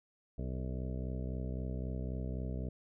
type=harmonic tone with a mistuned harmonic; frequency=63.8 Hz; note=C2; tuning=43 cents flat; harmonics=1 / 2 / 3 / 4 / 5 / 6 / 7 / 8 / 9 / 10; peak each=-38 / -41 / -44 / -47 / -53 / -53 / -51 / -56 / -54 / -54 dBFS; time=0.38-2.69 s; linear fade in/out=5 ms; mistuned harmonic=6; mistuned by=+31 cents; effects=none